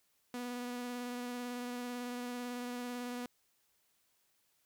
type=tone with vibrato; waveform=sawtooth; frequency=244.9 Hz; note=B3; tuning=14 cents flat; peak=-35 dBFS; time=0.34-3.26 s; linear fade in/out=2 ms; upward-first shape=sine; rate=18 Hz; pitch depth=15 cents each way; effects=white hiss -75 dBFS RMS until 4.65 s